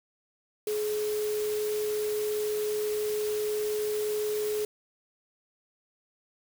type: tone in noise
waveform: sine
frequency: 423.5 Hz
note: G#4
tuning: 34 cents sharp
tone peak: -27 dBFS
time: 0.67-4.65 s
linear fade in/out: 2 ms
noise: white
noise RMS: -40 dBFS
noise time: 0.67-4.65 s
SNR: +10 dB
effects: none